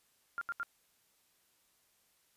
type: tone bursts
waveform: sine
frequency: 1396.9 Hz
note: F6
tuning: in tune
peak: -34 dBFS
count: 3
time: 0.38-0.631 s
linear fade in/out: 0 ms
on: 33 ms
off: 76 ms
effects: white hiss -72 dBFS RMS until 2.36 s + resampled to 32000 Hz